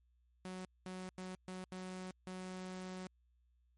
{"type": "tone bursts at uneven times", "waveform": "sawtooth", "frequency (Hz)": 185, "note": "F#3", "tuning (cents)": 0, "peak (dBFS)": -40, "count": 6, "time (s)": [[0.45, 0.65], [0.86, 1.09], [1.18, 1.35], [1.48, 1.64], [1.72, 2.11], [2.27, 3.07]], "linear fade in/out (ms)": 0, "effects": ["added 60 Hz sine -70 dBFS peak until 3.77 s", "MP3 48 kbps"]}